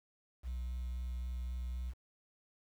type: tone with vibrato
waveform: sine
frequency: 61.74 Hz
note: B1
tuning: in tune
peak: -34 dBFS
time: 0.43-1.94 s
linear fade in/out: 50 ms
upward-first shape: sine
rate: 3.8 Hz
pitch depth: 11 cents each way
effects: tanh soft clip ceiling -36 dBFS + 10-bit